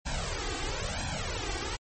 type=noise with flanger; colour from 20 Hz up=pink; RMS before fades=-33 dBFS; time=0.05-1.77 s; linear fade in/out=20 ms; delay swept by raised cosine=1.2 to 2.6 ms; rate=1 Hz; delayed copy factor=+1; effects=MP3 32 kbps